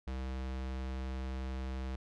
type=tone; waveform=square; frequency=65.1 Hz; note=C2; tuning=8 cents flat; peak=-37 dBFS; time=0.07-1.96 s; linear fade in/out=5 ms; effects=low-pass 5000 Hz 12 dB/octave